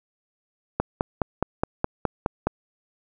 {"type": "click train", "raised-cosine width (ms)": 1, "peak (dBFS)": -7, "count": 9, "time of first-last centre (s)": [0.8, 2.47], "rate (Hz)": 4.79, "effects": []}